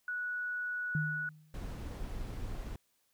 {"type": "tone", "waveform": "sine", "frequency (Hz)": 1470, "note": "F#6", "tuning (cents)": -12, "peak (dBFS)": -34, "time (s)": [0.08, 1.29], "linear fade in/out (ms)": 2}
{"type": "tone with exponential decay", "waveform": "sine", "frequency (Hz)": 154.1, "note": "D#3", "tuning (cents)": -16, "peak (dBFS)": -28, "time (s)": [0.95, 1.6], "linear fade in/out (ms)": 2, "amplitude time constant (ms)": 140}
{"type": "noise", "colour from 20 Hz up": "brown", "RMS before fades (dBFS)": -40, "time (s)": [1.54, 2.76], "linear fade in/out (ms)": 2}
{"effects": ["white hiss -75 dBFS RMS until 3.13 s"]}